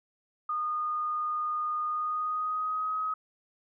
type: tone with pitch glide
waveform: sine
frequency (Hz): 1226 to 1267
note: D#6 to D#6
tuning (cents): -26 to +31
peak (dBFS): -28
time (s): 0.49-3.14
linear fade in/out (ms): 5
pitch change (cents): +57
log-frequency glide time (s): 1.86-2.97
effects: none